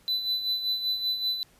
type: tone with tremolo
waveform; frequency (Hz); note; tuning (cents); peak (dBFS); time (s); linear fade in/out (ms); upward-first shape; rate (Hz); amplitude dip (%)
triangle; 3998; B7; +20; -22; 0.08-1.43; 0; sine; 5.2; 60
effects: pink hiss -60 dBFS RMS until 1.59 s + resampled to 32000 Hz